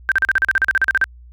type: tone bursts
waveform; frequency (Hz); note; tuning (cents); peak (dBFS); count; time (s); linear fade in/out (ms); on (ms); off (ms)
sine; 1568; G6; 0; -11; 15; 0.09-1.041; 0; 27; 39
effects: added 60 Hz sine -39 dBFS peak until 1.32 s